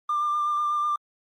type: tone with vibrato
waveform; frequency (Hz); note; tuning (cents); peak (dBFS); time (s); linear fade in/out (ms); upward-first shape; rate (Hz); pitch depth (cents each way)
triangle; 1192; D6; +25; -19; 0.09-0.96; 5; sine; 8.1; 18
effects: tanh soft clip ceiling -19 dBFS + Opus 32 kbps